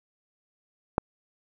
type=click; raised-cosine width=1 ms; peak=-7 dBFS; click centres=0.981 s; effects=none